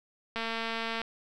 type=click train; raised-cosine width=0.3 ms; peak=-18 dBFS; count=150; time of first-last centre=0.36-1.016 s; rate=227 Hz; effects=none